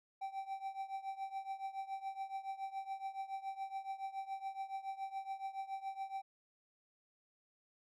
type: tone with tremolo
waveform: triangle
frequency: 777 Hz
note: G5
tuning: 16 cents flat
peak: -35 dBFS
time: 0.21-6.22 s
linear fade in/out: 10 ms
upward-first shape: triangle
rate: 7.1 Hz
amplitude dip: 90%
effects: none